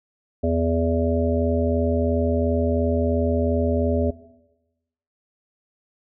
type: harmonic tone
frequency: 82.9 Hz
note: E2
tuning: 10 cents sharp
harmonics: 1 / 3 / 5 / 7 / 8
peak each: -23 / -24 / -26 / -25 / -29 dBFS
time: 0.43-4.11 s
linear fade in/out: 10 ms
effects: noise-tail reverb RT60 1.0 s tail -18 dB re dry